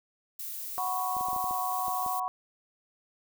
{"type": "noise", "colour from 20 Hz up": "violet", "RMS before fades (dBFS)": -38, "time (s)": [0.39, 2.2], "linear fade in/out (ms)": 5}
{"type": "chord", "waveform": "sine", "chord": "F# suspended fourth", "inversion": "none", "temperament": "equal", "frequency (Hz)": [740, 987.8, 1108.7], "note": ["F#5", "B5", "C#6"], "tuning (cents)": [0, 0, 0], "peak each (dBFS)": [-32, -35, -33], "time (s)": [0.78, 2.28], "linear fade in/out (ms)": 0}
{"type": "clicks", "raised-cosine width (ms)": 2, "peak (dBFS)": -32, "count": 9, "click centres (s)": [1.167, 1.21, 1.285, 1.331, 1.363, 1.442, 1.51, 1.882, 2.063]}
{"effects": []}